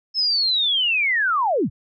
sine linear sweep, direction down, 5274 to 73 Hz, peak -17 dBFS, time 0.14-1.7 s, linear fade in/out 50 ms, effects none

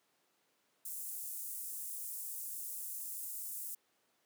pink high-pass noise, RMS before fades -43 dBFS, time 0.85-3.75 s, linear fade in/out 5 ms, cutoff 8800 Hz, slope 24 dB/octave, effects pink hiss -75 dBFS RMS until 4.25 s + high-pass 300 Hz 12 dB/octave

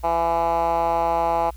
10% pulse tone with band-pass filter, 167.6 Hz, E3, 29 cents sharp, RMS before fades -21 dBFS, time 0.03-1.51 s, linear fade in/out 20 ms, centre 810 Hz, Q 3.2, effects added 60 Hz sine -36 dBFS peak until 1.56 s + white hiss -54 dBFS RMS until 1.56 s

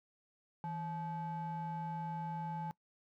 triangle ring-modulated tone, 349.2 Hz, F4, in tune, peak -33 dBFS, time 0.64-2.71 s, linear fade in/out 0 ms, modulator 512 Hz, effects noise-tail reverb RT60 0.1 s tail -22 dB re dry

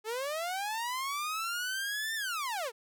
sawtooth linear two-way sweep, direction up then down, 420 to 1812 to 420 Hz, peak -29 dBFS, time 0.04-2.72 s, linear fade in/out 50 ms, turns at 2.15 s, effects none

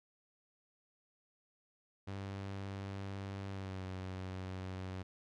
sawtooth tone with pitch glide, 98 to 93.36 Hz, G2 to F#2, 0 to +16 cents, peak -37 dBFS, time 2.07-5.03 s, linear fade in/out 10 ms, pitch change -84 cents, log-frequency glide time 3.49-3.85 s, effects low-pass 5000 Hz 12 dB/octave

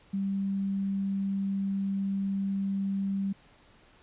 sine tone, 196 Hz, G3, in tune, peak -27 dBFS, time 0.13-3.33 s, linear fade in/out 10 ms, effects pink hiss -59 dBFS RMS until 4.02 s + resampled to 8000 Hz

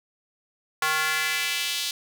square tone with high-pass filter sweep, 155.7 Hz, D#3, 2 cents sharp, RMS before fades -26 dBFS, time 0.82-1.91 s, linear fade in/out 2 ms, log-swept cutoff 1200 to 3800 Hz, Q 1.8, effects none

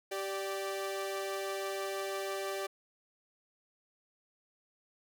sawtooth tone pair together, 389.5 / 587.3 Hz, G4 / D5, -11 / 0 cents, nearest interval perfect fifth, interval 711 cents, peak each -33 / -35 dBFS, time 0.11-2.67 s, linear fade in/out 10 ms, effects none

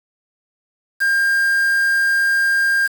triangle tone with quantisation, 1603 Hz, G6, 38 cents sharp, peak -12 dBFS, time 1-2.88 s, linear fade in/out 20 ms, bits 5, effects none

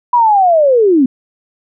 sine linear sweep, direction down, 991 to 243.8 Hz, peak -6 dBFS, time 0.13-1.06 s, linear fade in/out 5 ms, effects none

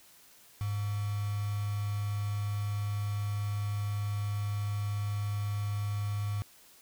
sine tone with quantisation, 102.9 Hz, G#2, 16 cents flat, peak -30 dBFS, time 0.61-6.42 s, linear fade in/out 0 ms, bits 7, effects white hiss -58 dBFS RMS until 6.81 s

